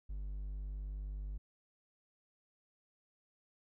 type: tone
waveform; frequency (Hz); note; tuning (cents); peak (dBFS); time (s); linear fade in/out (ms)
triangle; 49.71; G1; +25; -37; 0.09-1.38; 10
effects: none